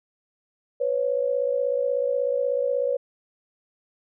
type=tone pair together; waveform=sine; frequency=498 / 554.4 Hz; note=B4 / C#5; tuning=+14 / 0 cents; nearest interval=major second; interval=186 cents; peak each=-24 dBFS; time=0.8-2.97 s; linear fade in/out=10 ms; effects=none